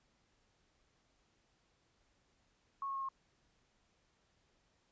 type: tone with pitch steps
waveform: sine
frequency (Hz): 1099 / 1091.4 / 1083.9 / 1076.4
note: C#6 / C#6 / C#6 / C6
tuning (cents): -15 / -27 / -39 / +49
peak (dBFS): -37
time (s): 2.82-3.088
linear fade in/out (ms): 2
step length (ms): 67
effects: pink hiss -75 dBFS RMS until 4.91 s + resampled to 16000 Hz